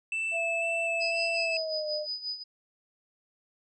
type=tone with vibrato; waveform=triangle; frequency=2637 Hz; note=E7; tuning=in tune; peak=-27 dBFS; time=0.12-1.57 s; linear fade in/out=2 ms; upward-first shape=square; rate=2 Hz; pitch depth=11 cents each way
type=tone with pitch glide; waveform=sine; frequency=669 to 606.4 Hz; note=E5 to D#5; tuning=+25 to -45 cents; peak=-31 dBFS; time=0.31-2.07 s; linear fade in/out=50 ms; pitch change=-170 cents; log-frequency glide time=1.4-1.89 s
type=tone with tremolo; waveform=sine; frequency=4978 Hz; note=D#8; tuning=in tune; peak=-30 dBFS; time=1-2.44 s; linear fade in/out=20 ms; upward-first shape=sine; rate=5.6 Hz; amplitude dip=75%
effects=resampled to 24000 Hz